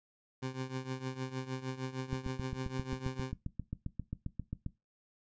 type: tone with tremolo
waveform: 20% pulse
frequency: 130.5 Hz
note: C3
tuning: 4 cents flat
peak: -29 dBFS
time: 0.42-3.32 s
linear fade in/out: 10 ms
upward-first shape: triangle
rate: 6.5 Hz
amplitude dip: 85%
type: click train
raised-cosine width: 5 ms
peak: -25 dBFS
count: 20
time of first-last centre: 2.13-4.663 s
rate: 7.5 Hz
effects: noise-tail reverb RT60 0.2 s tail -17 dB re dry + resampled to 16000 Hz